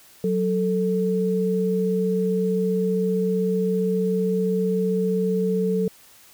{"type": "tone pair together", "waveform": "sine", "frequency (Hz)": [185, 442.3], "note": ["F#3", "A4"], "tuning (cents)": [0, 9], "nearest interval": "octave + minor third", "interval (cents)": 1509, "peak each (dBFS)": -22, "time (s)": [0.24, 5.88], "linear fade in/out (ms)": 2, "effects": ["white hiss -51 dBFS RMS until 6.33 s"]}